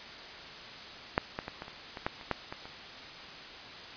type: clicks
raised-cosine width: 0.5 ms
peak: -9 / -18 / -22 / -24 / -29 / -24 / -14 / -30 / -13 / -23 / -29 dBFS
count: 11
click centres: 1.179 / 1.389 / 1.481 / 1.621 / 1.681 / 1.972 / 2.065 / 2.212 / 2.313 / 2.525 / 2.655 s
effects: white hiss -45 dBFS RMS until 3.96 s + resampled to 11025 Hz